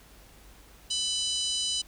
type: harmonic tone with a mistuned harmonic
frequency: 996 Hz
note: B5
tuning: 14 cents sharp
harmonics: 3 / 4 / 5 / 6 / 7 / 8 / 9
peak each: -31 / -33 / -35 / -37 / -38 / -39 / -40 dBFS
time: 0.9-1.82 s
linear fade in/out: 10 ms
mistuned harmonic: 8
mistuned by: +67 cents
effects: added 50 Hz sine -55 dBFS peak until 1.87 s + pink hiss -55 dBFS RMS until 1.87 s